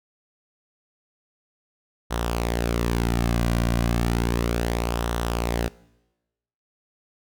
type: tone with flanger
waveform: sawtooth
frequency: 58.27 Hz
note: A#1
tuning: in tune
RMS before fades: -24 dBFS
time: 2.1-5.69 s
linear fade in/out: 20 ms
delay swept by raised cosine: 0.42 to 2.32 ms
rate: 0.33 Hz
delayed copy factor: -0.5
effects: noise-tail reverb RT60 1.0 s tail -22 dB re dry